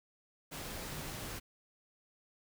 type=tone in noise; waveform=sine; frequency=150 Hz; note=D3; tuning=37 cents sharp; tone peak=-51 dBFS; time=0.8-1.13 s; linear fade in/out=20 ms; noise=pink; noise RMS=-43 dBFS; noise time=0.51-1.4 s; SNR=-11 dB; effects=none